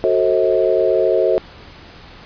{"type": "chord", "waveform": "sine", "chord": "F# diminished seventh", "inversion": "none", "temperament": "just", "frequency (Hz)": [370, 444, 532.8, 639.4], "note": ["F#4", "A4", "C5", "Eb5"], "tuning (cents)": [0, 16, 31, 47], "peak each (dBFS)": -18, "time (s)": [0.04, 1.38], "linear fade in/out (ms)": 0, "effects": ["pink hiss -40 dBFS RMS until 2.25 s", "resampled to 11025 Hz"]}